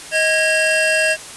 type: tone cluster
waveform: square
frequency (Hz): 630 / 1643 / 2724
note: D#5 / G#6 / F7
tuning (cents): +21 / -19 / -44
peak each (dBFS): -19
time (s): 0.11-1.17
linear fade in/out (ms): 50
effects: white hiss -34 dBFS RMS until 1.36 s + resampled to 24000 Hz